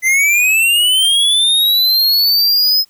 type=linear sweep; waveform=square; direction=up; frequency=2033 to 5130 Hz; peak=-10 dBFS; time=0.02-2.85 s; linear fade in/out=50 ms; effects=white hiss -55 dBFS RMS until 2.89 s